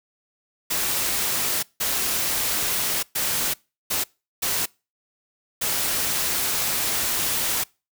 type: noise bursts at uneven times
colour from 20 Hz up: white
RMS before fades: -24 dBFS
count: 6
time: 0.7-1.63 / 1.8-3.03 / 3.15-3.54 / 3.9-4.04 / 4.42-4.66 / 5.61-7.64 s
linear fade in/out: 10 ms
effects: noise-tail reverb RT60 0.3 s tail -25 dB re dry